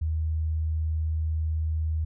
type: tone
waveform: sine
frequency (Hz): 79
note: D#2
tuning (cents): +27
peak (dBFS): -24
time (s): 0.01-2.05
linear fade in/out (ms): 10
effects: none